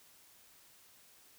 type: silence
effects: white hiss -62 dBFS RMS until 1.38 s